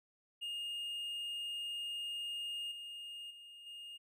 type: tone with level steps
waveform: triangle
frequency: 2838 Hz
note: F7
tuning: 27 cents sharp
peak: -37 / -43 / -50 / -45 dBFS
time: 0.41-3.98 s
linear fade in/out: 20 ms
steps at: 2.71 / 3.3 / 3.66 s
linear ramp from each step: 10 ms
effects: none